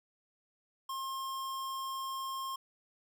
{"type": "tone", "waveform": "square", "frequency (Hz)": 1068, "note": "C6", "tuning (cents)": 35, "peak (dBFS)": -37, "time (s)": [0.89, 2.56], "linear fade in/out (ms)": 5, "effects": []}